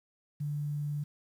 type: tone with quantisation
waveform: sine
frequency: 146.83 Hz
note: D3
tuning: in tune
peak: -31 dBFS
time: 0.4-1.04 s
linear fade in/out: 10 ms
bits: 10
effects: none